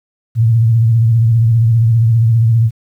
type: tone with vibrato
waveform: sine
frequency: 114.4 Hz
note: A#2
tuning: 32 cents flat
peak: -7 dBFS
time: 0.35-2.71 s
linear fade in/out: 50 ms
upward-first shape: triangle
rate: 15 Hz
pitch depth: 86 cents each way
effects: 8-bit